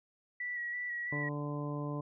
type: tone with vibrato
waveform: sine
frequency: 1941 Hz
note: B6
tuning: 31 cents flat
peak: -35 dBFS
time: 0.4-1.29 s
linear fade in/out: 5 ms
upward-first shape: square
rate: 3 Hz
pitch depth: 21 cents each way
type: harmonic tone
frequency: 146.4 Hz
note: D3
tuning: 5 cents flat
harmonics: 1 / 2 / 3 / 4 / 5 / 6 / 7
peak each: -37 / -40 / -45 / -45 / -53 / -54 / -45 dBFS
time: 1.12-2.01 s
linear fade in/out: 5 ms
effects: none